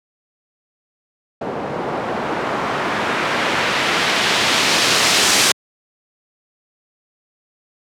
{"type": "noise with low-pass filter sweep", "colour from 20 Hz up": "white", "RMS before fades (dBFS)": -18, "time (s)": [1.41, 5.52], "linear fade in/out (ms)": 5, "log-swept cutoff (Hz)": [620, 6900], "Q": 0.81, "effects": ["high-pass 150 Hz 12 dB/octave"]}